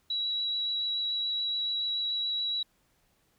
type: tone with vibrato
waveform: sine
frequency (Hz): 3901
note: B7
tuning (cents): -22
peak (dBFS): -28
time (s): 0.1-2.63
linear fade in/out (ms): 5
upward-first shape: triangle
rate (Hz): 7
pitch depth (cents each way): 11
effects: pink hiss -70 dBFS RMS until 3.38 s